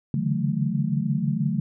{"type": "tone cluster", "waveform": "sine", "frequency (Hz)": [140.1, 146.2, 162.7, 185.5, 218], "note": ["C#3", "D3", "E3", "F#3", "A3"], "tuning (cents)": [19, -7, -22, 5, -16], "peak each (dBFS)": [-29, -27, -29, -28, -27], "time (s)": [0.14, 1.6], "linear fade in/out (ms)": 2, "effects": []}